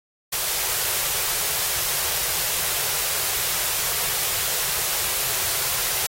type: band-stop noise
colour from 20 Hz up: white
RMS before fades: -24 dBFS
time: 0.32-6.07 s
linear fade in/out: 10 ms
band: 170 to 360 Hz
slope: 48 dB/octave
effects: AAC 48 kbps